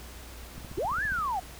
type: click train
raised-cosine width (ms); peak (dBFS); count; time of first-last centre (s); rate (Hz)
5; -29; 10; 0.58-1.188; 14.8
type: linear two-way sweep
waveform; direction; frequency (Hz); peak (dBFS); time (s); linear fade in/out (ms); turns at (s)
sine; up then down; 293.7 to 1783 to 704; -27; 0.77-1.4; 10; 1.04
effects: added 60 Hz sine -45 dBFS peak until 1.59 s + pink hiss -47 dBFS RMS until 1.59 s